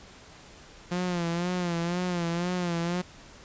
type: tone with vibrato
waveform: sawtooth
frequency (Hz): 174.61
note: F3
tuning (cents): 0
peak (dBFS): -23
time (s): 0.91-3.02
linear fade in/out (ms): 10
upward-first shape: sine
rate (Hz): 2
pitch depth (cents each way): 66
effects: pink hiss -50 dBFS RMS until 3.44 s + resampled to 16000 Hz